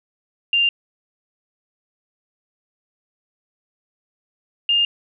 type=tone pair in turn; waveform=sine; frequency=2792 / 2816 Hz; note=F7 / F7; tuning=-1 / +14 cents; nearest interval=unison; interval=15 cents; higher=second; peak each=-14 dBFS; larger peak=neither; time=0.53-0.69 / 4.69-4.85 s; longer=neither; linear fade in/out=2 ms; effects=none